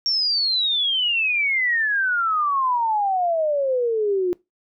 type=exponential sweep; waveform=sine; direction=down; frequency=5570 to 349.2 Hz; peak=-18 dBFS; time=0.06-4.33 s; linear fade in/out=0 ms; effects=noise-tail reverb RT60 0.2 s tail -22 dB re dry